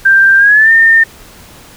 sine tone with pitch glide, 1579 to 1813.8 Hz, G6 to A#6, +12 to -48 cents, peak -3 dBFS, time 0.05-1.04 s, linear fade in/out 10 ms, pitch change +240 cents, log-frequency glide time 0.37-0.71 s, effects pink hiss -37 dBFS RMS until 1.76 s

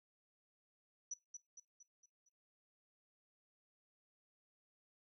sine tone with echo, 5920 Hz, F#8, in tune, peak -40 dBFS, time 1.11-1.14 s, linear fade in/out 5 ms, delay 230 ms, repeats 5, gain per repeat -6 dB, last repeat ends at 2.29 s, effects noise-tail reverb RT60 0.2 s tail -18 dB re dry

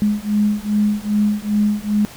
sine beating tone pair, 207.7 / 210.2 Hz, G#3 / G#3, 0 / +21 cents, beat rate 2.5 Hz, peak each -18 dBFS, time 0.02-2.05 s, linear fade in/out 0 ms, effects pink hiss -39 dBFS RMS until 2.16 s

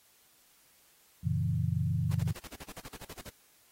sine chord, F# dominant seventh, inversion none, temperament equal, 92.5 / 116.54 / 138.59 / 164.81 Hz, F#2 / A#2 / C#3 / E3, 0 / 0 / 0 / 0 cents, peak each -33 dBFS, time 1.23-2.33 s, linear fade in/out 20 ms
pink noise bursts, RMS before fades -45 dBFS, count 15, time 2.11-3.294 s, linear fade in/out 2 ms, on 36 ms, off 46 ms
effects white hiss -64 dBFS RMS until 3.71 s + AAC 48 kbps

